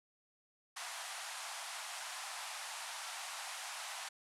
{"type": "band-pass noise", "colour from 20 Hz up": "pink", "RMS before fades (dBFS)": -45, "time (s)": [0.76, 4.09], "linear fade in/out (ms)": 10, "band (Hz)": [690, 11000], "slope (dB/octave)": 48, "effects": []}